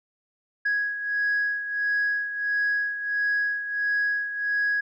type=beating tone pair; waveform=sine; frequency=1661.2 / 1662.7 Hz; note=G#6 / G#6; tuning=0 / +2 cents; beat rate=1.5 Hz; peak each=-23 / -29 dBFS; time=0.65-4.81 s; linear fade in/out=10 ms; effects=tanh soft clip ceiling -18 dBFS